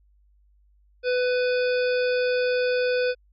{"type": "harmonic tone", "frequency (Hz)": 498.7, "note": "B4", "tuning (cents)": 17, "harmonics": [1, 3, 5, 7, 9, 10], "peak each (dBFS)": [-21, -30, -33, -40, -38, -42], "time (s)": [1.03, 3.15], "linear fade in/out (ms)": 50, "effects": ["added 50 Hz sine -57 dBFS peak until 3.32 s"]}